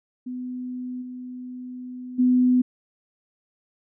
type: tone with level steps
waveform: sine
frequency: 250.9 Hz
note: B3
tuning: 28 cents sharp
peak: -29 / -33 / -15 dBFS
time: 0.26-2.62 s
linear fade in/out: 10 ms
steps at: 1.01 / 2.18 s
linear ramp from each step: 20 ms
effects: none